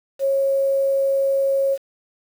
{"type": "tone", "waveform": "sine", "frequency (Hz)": 546, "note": "C#5", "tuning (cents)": -26, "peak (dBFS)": -16, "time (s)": [0.19, 1.78], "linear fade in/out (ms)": 50, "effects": ["7-bit"]}